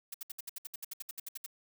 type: noise bursts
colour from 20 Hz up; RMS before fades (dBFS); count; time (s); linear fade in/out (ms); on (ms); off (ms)
blue; -41; 16; 0.12-1.463; 5; 23; 65
effects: none